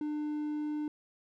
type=tone; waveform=triangle; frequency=299.9 Hz; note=D4; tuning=36 cents sharp; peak=-30 dBFS; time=0.01-0.88 s; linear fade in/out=2 ms; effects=none